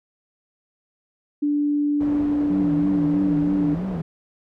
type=tone; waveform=sine; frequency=292.2 Hz; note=D4; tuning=9 cents flat; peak=-18 dBFS; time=1.42-3.75 s; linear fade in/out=10 ms
type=low-pass noise; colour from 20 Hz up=white; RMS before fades=-34 dBFS; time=2-4.02 s; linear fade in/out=10 ms; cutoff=480 Hz; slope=12 dB/octave
type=tone with vibrato; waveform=sine; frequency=174.61 Hz; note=F3; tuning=in tune; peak=-24 dBFS; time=2.5-4.02 s; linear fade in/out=5 ms; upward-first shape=sine; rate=3.1 Hz; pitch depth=160 cents each way
effects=none